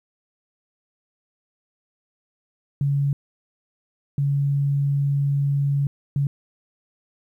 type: tone bursts at uneven times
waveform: sine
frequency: 140.9 Hz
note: C#3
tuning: 29 cents sharp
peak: -18 dBFS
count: 3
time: 2.81-3.13 / 4.18-5.87 / 6.16-6.27 s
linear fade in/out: 2 ms
effects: 10-bit